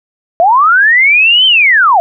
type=linear two-way sweep; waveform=sine; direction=up then down; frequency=647 to 3136 to 647 Hz; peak=-4 dBFS; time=0.4-2 s; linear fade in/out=0 ms; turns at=1.46 s; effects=none